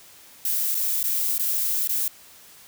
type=noise with dropouts; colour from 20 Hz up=violet; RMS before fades=-24 dBFS; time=0.45-2.08 s; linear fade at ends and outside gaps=2 ms; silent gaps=0.746-0.75 / 1.03-1.039 / 1.381-1.395 / 1.875-1.893 s; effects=white hiss -49 dBFS RMS until 2.67 s